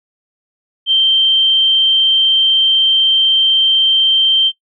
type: tone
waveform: sine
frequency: 3136 Hz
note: G7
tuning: in tune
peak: -8 dBFS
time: 0.86-4.52 s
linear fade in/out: 50 ms
effects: noise-tail reverb RT60 0.1 s tail -18 dB re dry